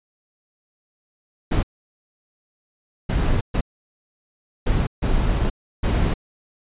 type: noise bursts at uneven times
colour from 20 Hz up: brown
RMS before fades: -19 dBFS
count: 6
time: 1.51-1.63 / 3.09-3.41 / 3.54-3.61 / 4.66-4.87 / 5.02-5.5 / 5.83-6.14 s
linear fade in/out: 10 ms
effects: resampled to 8000 Hz